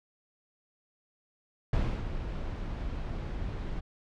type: noise with ADSR envelope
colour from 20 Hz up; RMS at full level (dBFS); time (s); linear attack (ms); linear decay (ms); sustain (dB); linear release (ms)
brown; -26; 1.73-3.81; 3; 310; -9; 23
effects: low-pass 4000 Hz 12 dB/octave